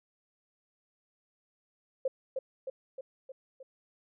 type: tone with echo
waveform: sine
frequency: 527 Hz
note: C5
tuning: 12 cents sharp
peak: -26 dBFS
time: 2.05-2.08 s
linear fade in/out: 5 ms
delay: 310 ms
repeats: 5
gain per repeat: -4 dB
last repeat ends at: 3.63 s
effects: none